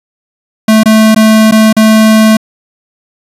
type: tone with dropouts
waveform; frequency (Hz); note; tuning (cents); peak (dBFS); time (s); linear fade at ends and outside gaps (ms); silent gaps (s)
square; 218.6; A3; -11; -3; 0.68-2.37; 5; 0.834-0.857 / 1.147-1.161 / 1.512-1.521 / 1.728-1.766
effects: resampled to 32000 Hz